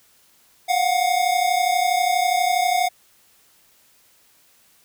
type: tone pair together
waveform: square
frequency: 707.7 / 740 Hz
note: F5 / F#5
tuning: +23 / 0 cents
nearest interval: minor second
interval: 77 cents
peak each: -21 dBFS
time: 0.68-2.89 s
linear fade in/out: 20 ms
effects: white hiss -57 dBFS RMS until 4.84 s